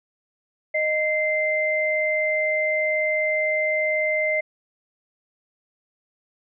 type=tone pair together; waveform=sine; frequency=619 / 2082 Hz; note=D#5 / C7; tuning=-9 / -9 cents; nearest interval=octave + major sixth; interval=2100 cents; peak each=-23 / -22 dBFS; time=0.74-4.41 s; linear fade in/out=10 ms; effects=none